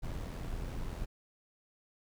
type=noise with amplitude modulation; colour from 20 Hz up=brown; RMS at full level=-36 dBFS; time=0.02-1.06 s; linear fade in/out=20 ms; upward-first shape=sine; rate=85 Hz; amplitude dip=50%; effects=none